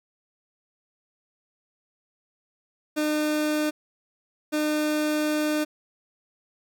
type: tone pair in turn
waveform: 30% pulse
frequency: 303.3 / 303.3 Hz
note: D#4 / D#4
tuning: -44 / -44 cents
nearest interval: unison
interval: 0 cents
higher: neither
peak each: -20 dBFS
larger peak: neither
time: 2.96-3.71 / 4.52-5.65 s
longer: second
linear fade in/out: 20 ms
effects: none